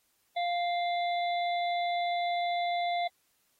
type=harmonic tone with a mistuned harmonic; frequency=698.5 Hz; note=F5; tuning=in tune; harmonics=1 / 3 / 5 / 6; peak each=-28 / -38 / -42 / -44 dBFS; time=0.36-3.08 s; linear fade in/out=10 ms; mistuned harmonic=6; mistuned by=-97 cents; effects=white hiss -72 dBFS RMS until 3.59 s + AAC 48 kbps